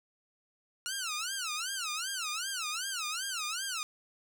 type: tone with vibrato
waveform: 10% pulse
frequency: 1394 Hz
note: F6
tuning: 4 cents flat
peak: -25 dBFS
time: 0.86-3.83 s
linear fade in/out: 0 ms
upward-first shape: sine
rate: 2.6 Hz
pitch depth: 250 cents each way
effects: none